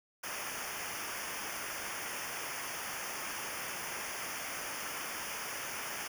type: noise with comb filter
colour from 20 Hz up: pink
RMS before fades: -40 dBFS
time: 0.23-6.08 s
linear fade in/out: 10 ms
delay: 0.25 ms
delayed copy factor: -0.95
effects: none